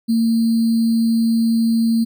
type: tone with sample-and-hold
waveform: sine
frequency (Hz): 228.1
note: A#3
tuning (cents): -37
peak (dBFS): -13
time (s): 0.08-2.05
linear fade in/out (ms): 20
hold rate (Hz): 4410
effects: none